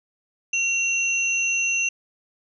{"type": "tone pair together", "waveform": "sine", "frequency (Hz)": [2741, 6153], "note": ["F7", "G8"], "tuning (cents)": [-33, -33], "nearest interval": "octave + major second", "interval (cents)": 1400, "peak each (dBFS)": [-21, -26], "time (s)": [0.53, 1.89], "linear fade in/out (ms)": 5, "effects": []}